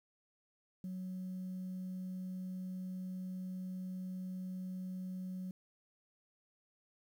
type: tone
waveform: sine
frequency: 185 Hz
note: F#3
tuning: in tune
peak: -38 dBFS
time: 0.84-5.51 s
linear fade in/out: 2 ms
effects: tanh soft clip ceiling -37 dBFS + 11-bit